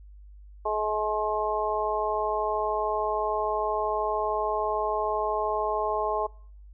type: harmonic tone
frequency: 213.1 Hz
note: G#3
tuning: 45 cents sharp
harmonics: 2 / 3 / 4 / 5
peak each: -30 / -30 / -30 / -30 dBFS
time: 0.65-6.27 s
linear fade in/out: 10 ms
effects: noise-tail reverb RT60 0.6 s tail -25 dB re dry + added 50 Hz sine -45 dBFS peak until 6.73 s